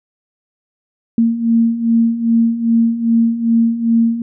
sine beating tone pair, 228.2 / 230.7 Hz, A#3 / A#3, -37 / -18 cents, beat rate 2.5 Hz, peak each -17 / -12 dBFS, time 1.18-4.22 s, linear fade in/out 2 ms, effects none

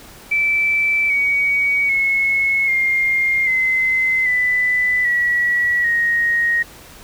sine tone with pitch steps, 2323 / 2253 / 2185 / 2119 / 2055 / 1993.3 / 1933.2 / 1874.9 Hz, D7 / C#7 / C#7 / C7 / C7 / B6 / B6 / A#6, -20 / +28 / -26 / +21 / -32 / +16 / -38 / +9 cents, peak -14 dBFS, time 0.31-6.63 s, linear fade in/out 10 ms, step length 790 ms, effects pink hiss -41 dBFS RMS until 7.03 s

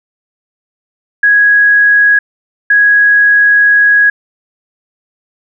sine tone pair in turn, 1661.2 / 1661.2 Hz, G#6 / G#6, 0 / 0 cents, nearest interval unison, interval 0 cents, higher neither, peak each -4 dBFS, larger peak neither, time 1.23-2.19 / 2.7-4.1 s, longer second, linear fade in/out 5 ms, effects none

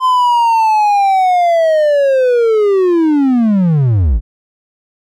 triangle linear sweep, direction down, 1036 to 44.62 Hz, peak -6 dBFS, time 0-4.21 s, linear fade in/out 50 ms, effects none

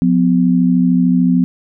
sine tone pair together, 178.7 / 252.2 Hz, F3 / B3, +40 / +36 cents, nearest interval tritone, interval 596 cents, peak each -12 dBFS, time 0.02-1.44 s, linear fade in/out 0 ms, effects none

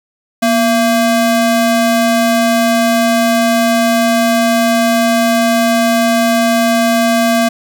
square ring-modulated tone, 457.5 Hz, A#4, 32 cents flat, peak -7 dBFS, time 0.42-7.49 s, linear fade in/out 10 ms, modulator 219 Hz, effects none

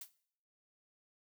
blue noise with exponential decay, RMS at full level -41 dBFS, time 0.01-0.12 s, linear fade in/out 5 ms, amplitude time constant 22 ms, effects noise-tail reverb RT60 0.6 s tail -17 dB re dry

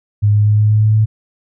sine tone with pitch steps, 103.9 / 104.68 / 105.47 / 106.27 / 107.07 / 107.88 / 108.69 Hz, G#2 / G#2 / G#2 / G#2 / A2 / A2 / A2, +1 / +14 / +27 / +40 / -47 / -34 / -21 cents, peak -8 dBFS, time 0.22-1.06 s, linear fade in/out 20 ms, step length 120 ms, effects none

